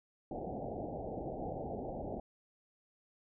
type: low-pass noise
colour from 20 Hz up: white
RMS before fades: -41 dBFS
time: 0.31-2.2 s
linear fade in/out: 2 ms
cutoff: 800 Hz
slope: 96 dB/octave
effects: none